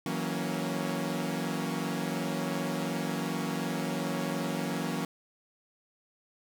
sawtooth chord, F# dominant seventh, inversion third, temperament equal with one note detuned, 162.26 / 185 / 233.1 / 277.2 Hz, E3 / F#3 / A#3 / C#4, -27 / 0 / 0 / 0 cents, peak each -32 dBFS, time 0.06-5.05 s, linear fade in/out 2 ms, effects none

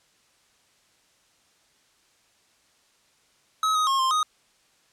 square tone with pitch steps, 1280 / 1254 / 1080 / 1050 / 1246 Hz, D#6 / D#6 / C#6 / C6 / D#6, +49 / +13 / -45 / +6 / +2 cents, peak -21 dBFS, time 3.63-4.23 s, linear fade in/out 2 ms, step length 120 ms, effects white hiss -63 dBFS RMS until 4.92 s + low-pass 8000 Hz 12 dB/octave

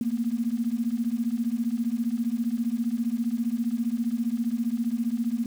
sine beating tone pair, 226.3 / 241.3 Hz, A3 / B3, +49 / -40 cents, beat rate 15 Hz, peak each -27 dBFS, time 0.01-5.46 s, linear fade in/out 2 ms, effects 8-bit

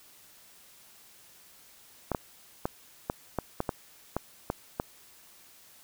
clicks, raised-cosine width 1 ms, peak -14 dBFS, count 10, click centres 2.117 / 2.148 / 2.655 / 3.099 / 3.387 / 3.604 / 3.692 / 4.166 / 4.501 / 4.799 s, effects white hiss -56 dBFS RMS until 5.83 s

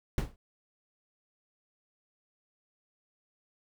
brown noise with exponential decay, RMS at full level -23 dBFS, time 0.18-0.36 s, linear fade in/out 1 ms, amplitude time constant 37 ms, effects none

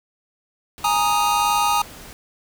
pink noise, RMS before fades -40 dBFS, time 0.78-2.13 s, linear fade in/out 0 ms
square chord, Ab suspended second, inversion none, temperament equal, 830.6 / 932.3 / 1244.5 Hz, Ab5 / Bb5 / Eb6, 0 / 0 / 0 cents, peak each -22 dBFS, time 0.84-1.82 s, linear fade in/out 5 ms
effects none

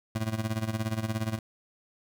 25% pulse tone with tremolo, 110 Hz, A2, in tune, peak -22 dBFS, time 0.15-1.39 s, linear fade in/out 5 ms, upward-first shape sine, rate 17 Hz, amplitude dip 80%, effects none

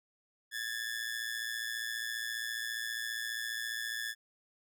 sawtooth ring-modulated tone, 1721 Hz, A6, 39 cents flat, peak -29 dBFS, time 0.51-4.15 s, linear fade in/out 50 ms, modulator 57.4 Hz, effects none

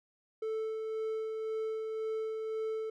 triangle tone with tremolo, 440 Hz, A4, in tune, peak -30 dBFS, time 0.42-2.9 s, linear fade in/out 5 ms, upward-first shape sine, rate 1.9 Hz, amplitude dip 30%, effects none

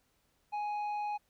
sine tone with tanh clipping, 833 Hz, G#5, 5 cents sharp, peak -34 dBFS, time 0.52-1.18 s, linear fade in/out 20 ms, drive 6 dB, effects pink hiss -74 dBFS RMS until 1.29 s

